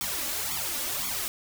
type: noise with flanger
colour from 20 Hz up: white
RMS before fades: -31 dBFS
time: 0.01-1.28 s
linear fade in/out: 0 ms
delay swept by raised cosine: 0.88 to 3.58 ms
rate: 1.9 Hz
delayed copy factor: +0.95
effects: none